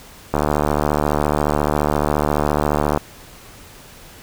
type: click train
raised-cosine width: 1 ms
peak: -3 dBFS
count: 197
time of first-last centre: 0.34-2.974 s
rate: 74.4 Hz
effects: pink hiss -42 dBFS RMS until 4.22 s